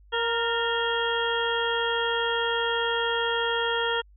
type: harmonic tone with a mistuned harmonic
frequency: 466.2 Hz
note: A#4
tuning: in tune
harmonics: 1 / 2 / 3 / 4 / 6 / 7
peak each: -28 / -30 / -30 / -32 / -36 / -31 dBFS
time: 0.12-4.02 s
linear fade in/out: 20 ms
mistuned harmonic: 4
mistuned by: -36 cents
effects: added 50 Hz sine -51 dBFS peak until 4.16 s